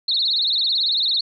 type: tone with vibrato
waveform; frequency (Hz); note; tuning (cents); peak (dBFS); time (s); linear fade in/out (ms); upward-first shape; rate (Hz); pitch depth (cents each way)
sine; 3990; B7; +17; -17; 0.08-1.21; 5; triangle; 18; 200
effects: none